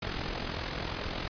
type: noise with amplitude modulation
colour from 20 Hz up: pink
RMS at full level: -32 dBFS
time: 0.02-1.28 s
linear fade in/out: 5 ms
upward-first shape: sine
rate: 42.4 Hz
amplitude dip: 60%
effects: resampled to 11025 Hz